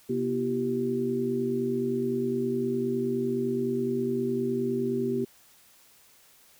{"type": "tone cluster", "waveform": "sine", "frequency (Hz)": [130.4, 242.2, 336.4, 386.1], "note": ["C3", "B3", "E4", "G4"], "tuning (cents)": [-5, -34, 35, -26], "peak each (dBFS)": [-37, -29, -36, -28], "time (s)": [0.09, 5.25], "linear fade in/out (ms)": 10, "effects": ["white hiss -58 dBFS RMS until 6.59 s"]}